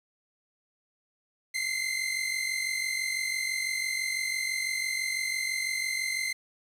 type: tone pair together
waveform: sawtooth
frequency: 2054 / 2100 Hz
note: C7 / C7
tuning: -33 / +6 cents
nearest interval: unison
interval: 39 cents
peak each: -28 dBFS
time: 1.54-6.33 s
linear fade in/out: 10 ms
effects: low-pass 12000 Hz 12 dB/octave + 9-bit